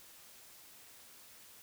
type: silence
effects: white hiss -57 dBFS RMS until 1.62 s

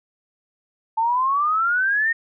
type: exponential sweep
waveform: sine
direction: up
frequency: 880 to 1864.7 Hz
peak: -17 dBFS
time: 0.97-2.13 s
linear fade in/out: 10 ms
effects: none

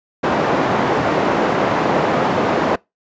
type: band-pass noise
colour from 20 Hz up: white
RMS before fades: -17 dBFS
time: 0.23-2.76 s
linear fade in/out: 10 ms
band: 160 to 840 Hz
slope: 12 dB/octave
effects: noise-tail reverb RT60 0.2 s tail -24 dB re dry + resampled to 16000 Hz

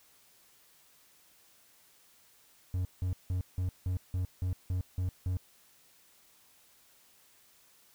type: tone bursts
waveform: triangle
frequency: 91.2 Hz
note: F#2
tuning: 24 cents flat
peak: -27 dBFS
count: 10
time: 2.74-5.37 s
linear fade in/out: 0 ms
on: 110 ms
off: 170 ms
effects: white hiss -63 dBFS RMS until 7.94 s

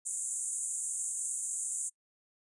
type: band-pass noise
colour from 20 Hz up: white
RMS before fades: -36 dBFS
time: 0.05-1.9 s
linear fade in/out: 20 ms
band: 6800 to 9800 Hz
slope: 96 dB/octave
effects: noise-tail reverb RT60 0.1 s tail -25 dB re dry + resampled to 24000 Hz

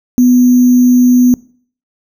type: tone with sample-and-hold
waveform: sine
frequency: 248.3 Hz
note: B3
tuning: 9 cents sharp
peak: -4 dBFS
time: 0.18-1.34 s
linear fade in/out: 0 ms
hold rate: 6300 Hz
effects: noise-tail reverb RT60 0.5 s tail -23 dB re dry

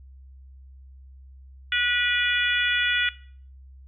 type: harmonic tone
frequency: 486.8 Hz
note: B4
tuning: 25 cents flat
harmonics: 3 / 4 / 5 / 6 / 7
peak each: -26 / -27 / -28 / -29 / -29 dBFS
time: 1.72-3.09 s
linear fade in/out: 2 ms
effects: noise-tail reverb RT60 0.5 s tail -19 dB re dry + added 66 Hz sine -44 dBFS peak until 3.87 s

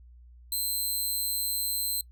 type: tone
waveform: 5% pulse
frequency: 4100 Hz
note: C8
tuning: 36 cents flat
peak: -21 dBFS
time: 0.52-2.01 s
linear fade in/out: 2 ms
effects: noise-tail reverb RT60 0.1 s tail -23 dB re dry + added 60 Hz sine -49 dBFS peak until 2.11 s

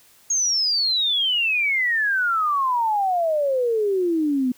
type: exponential sweep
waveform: sine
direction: down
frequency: 6610 to 245.7 Hz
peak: -18 dBFS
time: 0.3-4.52 s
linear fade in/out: 5 ms
effects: white hiss -54 dBFS RMS until 4.57 s

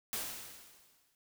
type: noise with exponential decay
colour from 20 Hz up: white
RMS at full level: -36 dBFS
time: 0.13-1.15 s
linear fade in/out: 0 ms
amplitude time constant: 220 ms
effects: none

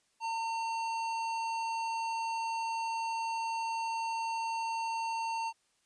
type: tone with hard clipping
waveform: sine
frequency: 908 Hz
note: A#5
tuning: 46 cents flat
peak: -34 dBFS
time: 0.2-5.53 s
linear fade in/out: 50 ms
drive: 13 dB
effects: white hiss -73 dBFS RMS until 5.85 s + resampled to 22050 Hz

